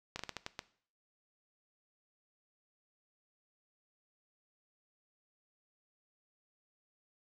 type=slowing click train; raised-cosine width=0.2 ms; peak=-21 dBFS; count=7; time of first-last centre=0.16-0.592 s; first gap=33 ms; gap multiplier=1.31; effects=noise-tail reverb RT60 0.5 s tail -17 dB re dry